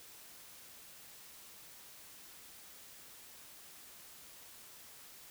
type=silence; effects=white hiss -55 dBFS RMS until 5.3 s